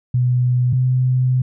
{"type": "tone pair in turn", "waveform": "sine", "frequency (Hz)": [124.5, 127.63], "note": ["B2", "C3"], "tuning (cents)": [14, -43], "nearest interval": "unison", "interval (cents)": 43, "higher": "second", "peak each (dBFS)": -13, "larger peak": "neither", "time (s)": [[0.14, 0.73], [0.73, 1.42]], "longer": "second", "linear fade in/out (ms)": 5, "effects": []}